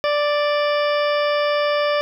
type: harmonic tone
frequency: 587.3 Hz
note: D5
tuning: in tune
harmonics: 1 / 2 / 3 / 4 / 5 / 6 / 8 / 9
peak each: -18 / -24 / -28 / -30 / -32 / -34 / -36 / -37 dBFS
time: 0.04-2.01 s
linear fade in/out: 0 ms
effects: 9-bit